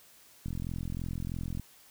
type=click train; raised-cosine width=5 ms; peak=-24 dBFS; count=50; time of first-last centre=0.46-1.597 s; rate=43.1 Hz; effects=white hiss -58 dBFS RMS until 1.9 s